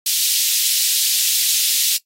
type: high-pass noise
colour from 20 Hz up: pink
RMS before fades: -18 dBFS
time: 0.06-1.97 s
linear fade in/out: 5 ms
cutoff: 3300 Hz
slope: 24 dB/octave
effects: noise-tail reverb RT60 0.1 s tail -17 dB re dry + AAC 48 kbps